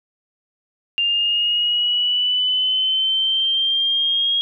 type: linear sweep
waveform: sine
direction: up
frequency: 2794 to 3279 Hz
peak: -16 dBFS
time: 0.98-4.41 s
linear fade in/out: 0 ms
effects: none